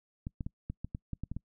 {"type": "clicks", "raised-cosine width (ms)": 5, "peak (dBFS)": -24, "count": 10, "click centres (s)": [0.269, 0.408, 0.465, 0.7, 0.846, 0.949, 1.133, 1.236, 1.316, 1.366], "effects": ["noise-tail reverb RT60 0.1 s tail -26 dB re dry"]}